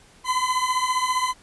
40% pulse beating tone pair, 1009 / 1024 Hz, B5 / C6, +37 / -38 cents, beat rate 15 Hz, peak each -23 dBFS, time 0.24-1.34 s, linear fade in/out 50 ms, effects pink hiss -53 dBFS RMS until 1.42 s + resampled to 24000 Hz

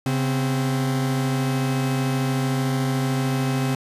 45% pulse tone pair together, 135.34 / 257.2 Hz, C#3 / C4, -41 / -30 cents, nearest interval major seventh, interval 1111 cents, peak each -22 / -25 dBFS, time 0.06-3.75 s, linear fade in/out 2 ms, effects resampled to 32000 Hz

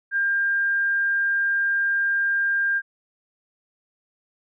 sine tone, 1600 Hz, G6, 35 cents sharp, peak -19 dBFS, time 0.11-2.82 s, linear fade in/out 50 ms, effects none

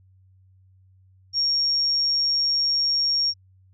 sine tone, 5550 Hz, F8, 12 cents flat, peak -19 dBFS, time 1.33-3.34 s, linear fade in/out 50 ms, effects added 94 Hz sine -53 dBFS peak until 3.73 s

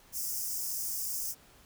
white high-pass noise, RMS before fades -35 dBFS, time 0.12-1.35 s, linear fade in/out 50 ms, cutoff 5000 Hz, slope 96 dB/octave, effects pink hiss -59 dBFS RMS until 1.65 s

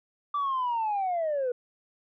sine linear sweep, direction down, 1174 to 478.7 Hz, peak -24 dBFS, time 0.34-1.52 s, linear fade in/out 5 ms, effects tanh soft clip ceiling -23 dBFS

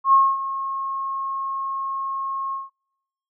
sine tone with ADSR envelope, 1083 Hz, C#6, 41 cents flat, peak -10 dBFS, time 0.04-2.7 s, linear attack 90 ms, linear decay 240 ms, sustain -14 dB, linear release 170 ms, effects noise-tail reverb RT60 1.0 s tail -26 dB re dry

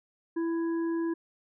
harmonic tone, 332.3 Hz, E4, 14 cents sharp, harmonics 1 / 3 / 5, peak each -27 / -43 / -46 dBFS, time 0.36-1.14 s, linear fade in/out 10 ms, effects none

